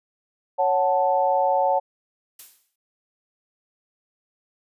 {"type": "chord", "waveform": "sine", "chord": "F# minor", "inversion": "second", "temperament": "equal", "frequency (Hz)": [554.4, 740, 880], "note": ["C#5", "F#5", "A5"], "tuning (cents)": [0, 0, 0], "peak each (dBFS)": -22, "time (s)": [0.58, 1.8], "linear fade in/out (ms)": 20}
{"type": "noise with exponential decay", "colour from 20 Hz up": "blue", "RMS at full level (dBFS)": -38, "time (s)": [2.39, 2.76], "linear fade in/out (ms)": 5, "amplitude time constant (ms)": 79}
{"effects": ["resampled to 32000 Hz"]}